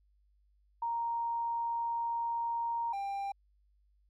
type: tone pair in turn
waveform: sine / triangle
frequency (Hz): 932.3 / 793.7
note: A#5 / G5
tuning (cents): 0 / +21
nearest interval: minor third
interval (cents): 279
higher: first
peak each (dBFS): -31 / -32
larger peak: first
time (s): 0.82-2.93 / 2.93-3.32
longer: first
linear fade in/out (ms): 5
effects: added 50 Hz sine -66 dBFS peak until 4.09 s

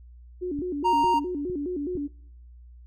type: tone with vibrato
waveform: sine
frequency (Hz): 322.7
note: E4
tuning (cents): -37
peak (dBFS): -27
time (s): 0.41-2.08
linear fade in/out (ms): 20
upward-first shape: square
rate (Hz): 4.8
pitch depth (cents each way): 200
type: click train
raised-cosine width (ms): 5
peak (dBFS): -26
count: 4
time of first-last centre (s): 0.59-1.954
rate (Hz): 2.2
type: tone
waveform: triangle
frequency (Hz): 932.3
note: A#5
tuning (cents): 0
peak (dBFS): -17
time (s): 0.84-1.2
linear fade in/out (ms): 20
effects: noise-tail reverb RT60 0.7 s tail -26 dB re dry + added 60 Hz sine -45 dBFS peak until 2.86 s

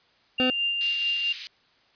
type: tone with tremolo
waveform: sine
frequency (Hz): 2794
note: F7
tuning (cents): 0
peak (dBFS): -22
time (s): 0.38-1.33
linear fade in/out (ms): 10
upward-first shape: sine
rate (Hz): 4.6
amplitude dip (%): 35
type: tone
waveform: 25% pulse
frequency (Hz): 254.9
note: C4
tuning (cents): -45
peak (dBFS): -19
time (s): 0.4-0.5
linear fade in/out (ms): 0
type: high-pass noise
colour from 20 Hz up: pink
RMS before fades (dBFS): -35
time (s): 0.81-1.47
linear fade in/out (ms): 0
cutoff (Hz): 2500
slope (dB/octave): 24
effects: white hiss -62 dBFS RMS until 1.95 s + resampled to 11025 Hz

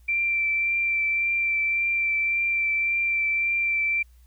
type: tone with vibrato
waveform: sine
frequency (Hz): 2349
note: D7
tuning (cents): 0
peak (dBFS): -21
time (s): 0.08-4.03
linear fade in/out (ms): 10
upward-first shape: triangle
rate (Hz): 1.8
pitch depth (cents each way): 16
effects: added 60 Hz sine -50 dBFS peak until 4.26 s + white hiss -66 dBFS RMS until 4.26 s

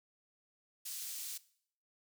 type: high-pass noise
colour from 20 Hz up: pink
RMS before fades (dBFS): -43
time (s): 0.85-1.38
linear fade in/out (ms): 10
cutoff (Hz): 5400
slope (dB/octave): 12
effects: noise-tail reverb RT60 0.6 s tail -19 dB re dry

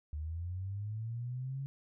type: linear sweep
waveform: sine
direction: up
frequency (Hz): 73.42 to 138.8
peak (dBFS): -36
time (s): 0.13-1.66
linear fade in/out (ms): 0
effects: none

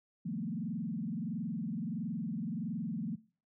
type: tone with frequency modulation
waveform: sine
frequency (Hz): 198.5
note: G3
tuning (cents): +22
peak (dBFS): -34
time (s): 0.25-3.16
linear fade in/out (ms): 10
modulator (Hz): 21.5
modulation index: 2.1
effects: noise-tail reverb RT60 0.4 s tail -21 dB re dry

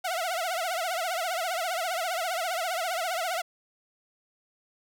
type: tone with vibrato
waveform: sawtooth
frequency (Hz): 698.5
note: F5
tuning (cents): 0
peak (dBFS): -24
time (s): 0.04-3.42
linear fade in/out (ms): 10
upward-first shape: triangle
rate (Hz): 15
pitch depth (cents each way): 170
effects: none

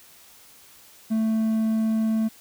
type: tone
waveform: triangle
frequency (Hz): 221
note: A3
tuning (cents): +8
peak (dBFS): -18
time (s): 1.1-2.29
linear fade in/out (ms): 20
effects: white hiss -51 dBFS RMS until 2.4 s

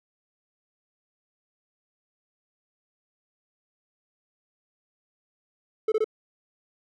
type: tone bursts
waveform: triangle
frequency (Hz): 435.6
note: A4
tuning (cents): -17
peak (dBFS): -18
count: 3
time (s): 5.88-6.044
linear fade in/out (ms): 5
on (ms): 40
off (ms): 22
effects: none

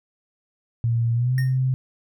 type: tone with pitch glide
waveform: sine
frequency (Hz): 116.54 to 130.06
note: A#2 to C3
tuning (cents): 0 to -10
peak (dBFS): -18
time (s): 0.84-1.74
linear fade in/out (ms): 0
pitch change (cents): +190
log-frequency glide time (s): 1.14-1.36
type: tone with exponential decay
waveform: square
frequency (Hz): 1842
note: A#6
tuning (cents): -21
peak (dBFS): -28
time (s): 1.38-1.58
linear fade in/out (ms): 1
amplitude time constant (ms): 43
effects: none

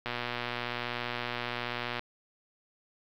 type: click train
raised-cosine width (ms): 0.3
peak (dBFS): -17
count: 235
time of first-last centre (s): 0.06-1.994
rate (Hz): 121
effects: low-pass 5000 Hz 12 dB/octave + 9-bit

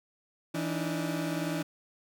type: tone cluster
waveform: 30% pulse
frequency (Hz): 165.1 / 290.5 / 312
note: E3 / D4 / D#4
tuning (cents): +3 / -19 / +5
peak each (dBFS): -31 / -32 / -34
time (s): 0.54-1.63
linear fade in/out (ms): 10
effects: none

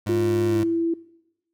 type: tone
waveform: 25% pulse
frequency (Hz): 103.83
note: G#2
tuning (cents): 0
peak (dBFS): -22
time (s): 0.06-0.64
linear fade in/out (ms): 10
type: tone with pitch glide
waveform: sine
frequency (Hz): 348.9 to 333.3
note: F4 to E4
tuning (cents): -2 to +19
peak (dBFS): -19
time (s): 0.09-0.94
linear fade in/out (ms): 5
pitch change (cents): -79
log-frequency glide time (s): 0.46-0.62
effects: noise-tail reverb RT60 0.9 s tail -21 dB re dry

